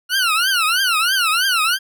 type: tone with vibrato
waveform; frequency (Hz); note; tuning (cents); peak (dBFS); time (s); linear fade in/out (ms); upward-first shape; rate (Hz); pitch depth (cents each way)
20% pulse; 1410; F6; +16; -10; 0.09-1.79; 50; triangle; 3.1; 240
effects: none